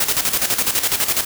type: noise with tremolo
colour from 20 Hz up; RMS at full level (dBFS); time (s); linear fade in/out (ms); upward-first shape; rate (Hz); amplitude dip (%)
white; -17; 0-1.25; 5; square; 12; 65
effects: none